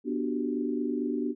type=chord; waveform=sine; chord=G major seventh; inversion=first; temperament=just; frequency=245 / 294 / 367.5 / 392 Hz; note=B3 / D4 / F#4 / G4; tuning=-14 / +2 / -12 / 0 cents; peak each=-31 / -31 / -35 / -36 dBFS; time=0.04-1.35 s; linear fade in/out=50 ms; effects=none